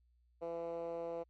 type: tone with band-pass filter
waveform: 10% pulse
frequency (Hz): 168.2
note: E3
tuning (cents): +35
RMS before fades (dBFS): -41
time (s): 0.41-1.24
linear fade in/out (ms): 20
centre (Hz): 530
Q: 3.2
effects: added 60 Hz sine -68 dBFS peak until 1.29 s + MP3 48 kbps